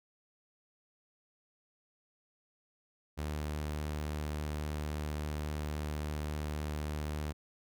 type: tone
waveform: sawtooth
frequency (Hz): 75.3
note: D2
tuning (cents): +44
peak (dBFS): -31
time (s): 3.17-7.33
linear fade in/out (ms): 20
effects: none